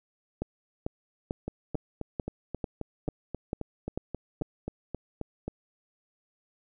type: two click trains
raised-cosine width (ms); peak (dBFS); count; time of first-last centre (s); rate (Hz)
2; -20 / -17; 16 / 10; 1.48-5.48 / 0.42-4.42; 3.75 / 2.25
effects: none